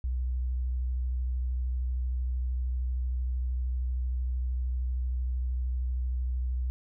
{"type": "tone with vibrato", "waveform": "sine", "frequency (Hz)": 62.5, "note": "B1", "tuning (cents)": 21, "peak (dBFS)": -27, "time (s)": [0.04, 6.7], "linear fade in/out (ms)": 0, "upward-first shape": "triangle", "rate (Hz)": 13, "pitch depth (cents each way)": 32, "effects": []}